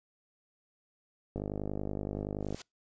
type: click train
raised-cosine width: 2 ms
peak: -22 dBFS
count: 61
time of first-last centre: 1.36-2.546 s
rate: 50.6 Hz
type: noise with exponential growth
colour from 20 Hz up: white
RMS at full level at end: -40 dBFS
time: 2.4-2.62 s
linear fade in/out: 5 ms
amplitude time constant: 46 ms
effects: noise-tail reverb RT60 0.2 s tail -26 dB re dry + resampled to 16000 Hz